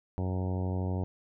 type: harmonic tone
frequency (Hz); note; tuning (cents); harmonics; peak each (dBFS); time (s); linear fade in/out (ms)
92.5; F#2; 0; 1 / 2 / 3 / 4 / 5 / 6 / 7 / 8 / 9 / 10; -30 / -36 / -40 / -42 / -44 / -46 / -47 / -48 / -49 / -50; 0.18-1.04; 0
effects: none